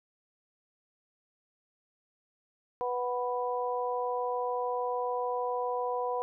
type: harmonic tone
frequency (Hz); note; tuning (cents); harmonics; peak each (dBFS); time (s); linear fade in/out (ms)
246.9; B3; 0; 2 / 3 / 4; -32 / -35 / -34; 2.81-6.22; 0
effects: none